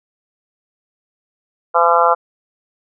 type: harmonic tone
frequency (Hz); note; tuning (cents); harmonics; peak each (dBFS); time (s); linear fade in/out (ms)
170; F3; -46; 3 / 4 / 5 / 6 / 7 / 8; -17 / -17 / -17 / -17 / -17 / -17; 1.74-2.15; 20
effects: none